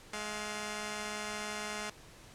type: tone pair together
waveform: 5% pulse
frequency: 210.8 / 698 Hz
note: G#3 / F5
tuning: +26 / -1 cents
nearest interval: octave + major sixth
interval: 2073 cents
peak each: -27 / -31 dBFS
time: 0.13-1.9 s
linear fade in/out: 5 ms
effects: pink hiss -55 dBFS RMS until 2.34 s + low-pass 10000 Hz 12 dB/octave